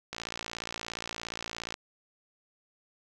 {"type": "click train", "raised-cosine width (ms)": 0.2, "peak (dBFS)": -18, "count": 93, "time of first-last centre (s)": [0.13, 1.741], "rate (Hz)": 57.1, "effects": []}